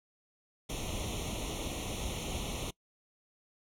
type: noise with comb filter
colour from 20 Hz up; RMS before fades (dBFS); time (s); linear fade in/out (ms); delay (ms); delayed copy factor
pink; -37; 0.69-2.71; 10; 0.31; +0.9
effects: noise-tail reverb RT60 0.1 s tail -23 dB re dry + low-pass 11000 Hz 12 dB/octave